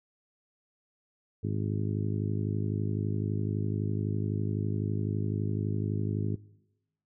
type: harmonic tone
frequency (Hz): 51.91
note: G#1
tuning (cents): 0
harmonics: 2 / 3 / 4 / 5 / 6 / 7 / 8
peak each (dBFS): -31 / -35 / -37 / -39 / -41 / -42 / -43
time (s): 1.43-6.36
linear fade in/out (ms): 10
effects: noise-tail reverb RT60 1.0 s tail -22 dB re dry